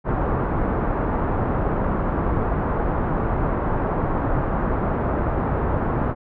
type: low-pass noise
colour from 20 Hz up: pink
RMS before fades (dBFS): -22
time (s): 0.04-6.15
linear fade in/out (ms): 50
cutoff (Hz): 1300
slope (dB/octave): 24
effects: none